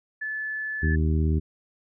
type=tone; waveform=sine; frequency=1734 Hz; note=A6; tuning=26 cents flat; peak=-28 dBFS; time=0.21-0.96 s; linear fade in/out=10 ms
type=harmonic tone; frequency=78.3 Hz; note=D#2; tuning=11 cents sharp; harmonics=1 / 2 / 3 / 4 / 5; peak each=-21 / -27 / -31 / -33 / -35 dBFS; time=0.82-1.4 s; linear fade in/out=20 ms
effects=none